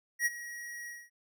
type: tone with ADSR envelope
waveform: square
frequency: 1902 Hz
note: A#6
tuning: 34 cents sharp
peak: -25 dBFS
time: 0.19-1.1 s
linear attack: 69 ms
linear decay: 29 ms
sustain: -16 dB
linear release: 220 ms
effects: none